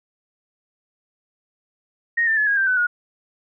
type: tone with pitch steps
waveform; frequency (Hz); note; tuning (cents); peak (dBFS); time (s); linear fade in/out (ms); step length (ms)
sine; 1864.7 / 1786.7 / 1711.9 / 1640.3 / 1571.6 / 1505.9 / 1442.9; A#6 / A6 / A6 / G#6 / G6 / F#6 / F#6; 0 / +26 / -48 / -22 / +4 / +30 / -44; -16; 2.17-2.87; 10; 100
effects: none